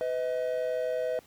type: tone pair together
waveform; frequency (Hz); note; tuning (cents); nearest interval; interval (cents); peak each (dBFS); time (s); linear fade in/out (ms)
triangle; 503 / 634.3; B4 / D#5; +32 / +33; major third; 401; -28 / -29; 0.01-1.19; 0
effects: pink hiss -58 dBFS RMS until 1.26 s + high-pass 80 Hz 12 dB/octave